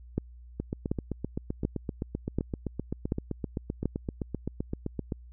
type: two click trains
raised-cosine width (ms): 3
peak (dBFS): -18 / -14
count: 36 / 6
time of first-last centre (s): 0.6-5.122 / 0.18-3.856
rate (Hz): 7.74 / 1.36
effects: added 60 Hz sine -46 dBFS peak until 5.32 s